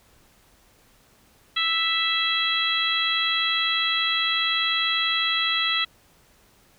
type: harmonic tone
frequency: 659.3 Hz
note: E5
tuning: in tune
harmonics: 2 / 3 / 4 / 5 / 6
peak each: -29 / -28 / -29 / -24 / -28 dBFS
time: 1.56-5.85 s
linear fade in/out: 10 ms
effects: pink hiss -58 dBFS RMS until 6.78 s